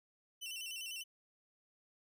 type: tone with vibrato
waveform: sawtooth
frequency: 2865 Hz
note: F7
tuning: 44 cents sharp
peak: -39 dBFS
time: 0.41-1.04 s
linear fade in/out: 20 ms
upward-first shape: square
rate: 10 Hz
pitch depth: 83 cents each way
effects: none